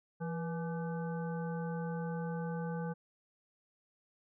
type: harmonic tone with a mistuned harmonic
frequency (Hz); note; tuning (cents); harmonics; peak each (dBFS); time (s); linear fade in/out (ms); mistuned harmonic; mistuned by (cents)
168.7; E3; +40; 1 / 3 / 5 / 7 / 9; -36 / -42 / -46 / -53 / -50; 0.2-2.94; 20; 3; -69
effects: none